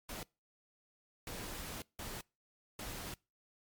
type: noise bursts at uneven times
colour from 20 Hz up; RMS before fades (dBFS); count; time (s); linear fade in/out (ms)
pink; -44; 4; 0.09-0.23 / 1.27-1.82 / 1.99-2.21 / 2.79-3.14; 2
effects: noise-tail reverb RT60 0.3 s tail -26 dB re dry + MP3 96 kbps